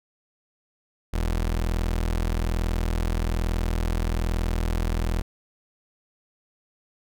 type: tone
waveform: 30% pulse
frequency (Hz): 41.16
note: E1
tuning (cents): -2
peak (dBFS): -20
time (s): 1.13-5.22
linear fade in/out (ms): 10
effects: none